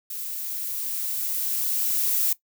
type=noise with level ramp; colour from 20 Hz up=violet; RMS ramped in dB=-33 to -22 dBFS; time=0.1-2.33 s; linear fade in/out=5 ms; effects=noise-tail reverb RT60 0.1 s tail -17 dB re dry